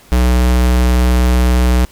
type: tone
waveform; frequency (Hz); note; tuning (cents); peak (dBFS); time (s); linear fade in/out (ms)
square; 61.8; B1; +2; -9; 0.12-1.85; 0
effects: pink hiss -44 dBFS RMS until 1.91 s + MP3 96 kbps